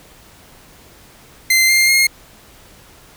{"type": "tone with pitch steps", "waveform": "sawtooth", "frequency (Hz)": [2077, 2108, 2140], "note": ["C7", "C7", "C7"], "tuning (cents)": [-13, 12, 38], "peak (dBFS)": -7, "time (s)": [1.5, 2.07], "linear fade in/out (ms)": 5, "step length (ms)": 190, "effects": ["pink hiss -45 dBFS RMS until 3.16 s"]}